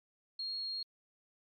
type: tone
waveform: sine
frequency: 4274 Hz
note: C8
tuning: 36 cents sharp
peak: -36 dBFS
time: 0.39-0.83 s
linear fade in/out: 5 ms
effects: MP3 48 kbps